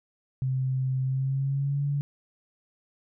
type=tone with pitch glide; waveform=sine; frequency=130.81 to 142.65 Hz; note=C3 to C#3; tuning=0 to +50 cents; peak=-24 dBFS; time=0.42-2.01 s; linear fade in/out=0 ms; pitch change=+150 cents; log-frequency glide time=1.03-1.85 s; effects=none